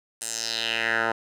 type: tone with band-pass filter sweep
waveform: 10% pulse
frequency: 113.8 Hz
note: A#2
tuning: 41 cents flat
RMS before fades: -27 dBFS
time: 0.21-1.12 s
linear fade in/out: 5 ms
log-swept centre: 9100 to 1100 Hz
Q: 3
effects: none